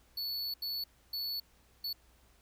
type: tone bursts at uneven times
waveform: square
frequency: 4435 Hz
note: C#8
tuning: in tune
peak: -35 dBFS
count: 4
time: 0.17-0.54 / 0.62-0.84 / 1.13-1.4 / 1.84-1.93 s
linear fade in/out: 5 ms
effects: added 60 Hz sine -66 dBFS peak until 2.41 s + pink hiss -67 dBFS RMS until 2.41 s